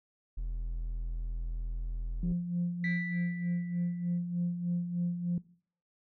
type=tone; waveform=triangle; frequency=41.42 Hz; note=E1; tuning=9 cents sharp; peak=-30 dBFS; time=0.37-2.33 s; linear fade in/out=10 ms
type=tone with tremolo; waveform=sine; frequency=174.61 Hz; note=F3; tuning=in tune; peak=-26 dBFS; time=2.23-5.38 s; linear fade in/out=2 ms; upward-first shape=sine; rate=3.3 Hz; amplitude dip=60%
type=tone with exponential decay; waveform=sine; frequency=1975.5 Hz; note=B6; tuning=in tune; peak=-30 dBFS; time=2.84-4.18 s; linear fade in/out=2 ms; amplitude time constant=290 ms
effects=noise-tail reverb RT60 0.5 s tail -21 dB re dry + tanh soft clip ceiling -24 dBFS